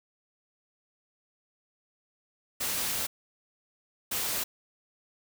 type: noise bursts at uneven times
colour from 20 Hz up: white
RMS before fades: -31 dBFS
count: 2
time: 2.6-3.07 / 4.11-4.44 s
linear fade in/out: 10 ms
effects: none